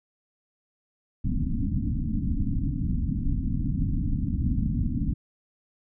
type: low-pass noise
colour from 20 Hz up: pink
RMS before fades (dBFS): -26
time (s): 1.24-5.14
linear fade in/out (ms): 10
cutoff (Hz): 290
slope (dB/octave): 96
effects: none